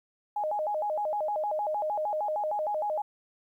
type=tone with vibrato; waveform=sine; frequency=716 Hz; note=F5; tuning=43 cents sharp; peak=-27 dBFS; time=0.36-3.02 s; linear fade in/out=5 ms; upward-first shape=square; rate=6.5 Hz; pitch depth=260 cents each way; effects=11-bit